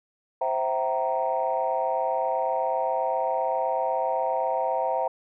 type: chord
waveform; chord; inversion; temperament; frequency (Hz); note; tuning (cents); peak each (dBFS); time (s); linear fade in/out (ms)
sine; C dominant seventh; none; equal with one note detuned; 523.3 / 659.3 / 767 / 932.3; C5 / E5 / G5 / Bb5; 0 / 0 / -38 / 0; -28; 0.41-5.08; 5
effects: tanh soft clip ceiling -14 dBFS